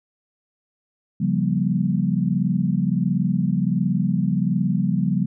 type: chord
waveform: sine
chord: G half-diminished seventh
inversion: second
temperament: equal with one note detuned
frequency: 138.59 / 174.61 / 196 / 238.5 Hz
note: Db3 / F3 / G3 / Bb3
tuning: 0 / 0 / 0 / +40 cents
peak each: -25 / -22 / -22 / -27 dBFS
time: 1.2-5.26 s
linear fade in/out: 10 ms
effects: none